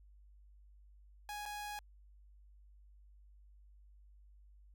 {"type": "tone with dropouts", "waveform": "sawtooth", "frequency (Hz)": 830.6, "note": "G#5", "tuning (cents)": 0, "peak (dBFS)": -38, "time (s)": [1.29, 1.79], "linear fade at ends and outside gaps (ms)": 1, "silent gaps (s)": [1.455, 1.46], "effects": ["added 50 Hz sine -58 dBFS peak until 4.74 s"]}